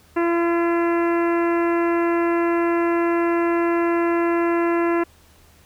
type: harmonic tone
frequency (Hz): 340.2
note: F4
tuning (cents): -45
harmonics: 1 / 2 / 3 / 4 / 5 / 6 / 7 / 8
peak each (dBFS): -18 / -27 / -27 / -31 / -32 / -35 / -39 / -39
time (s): 0.16-5.04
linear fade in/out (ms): 10
effects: added 78 Hz sine -54 dBFS peak until 5.65 s + pink hiss -54 dBFS RMS until 5.65 s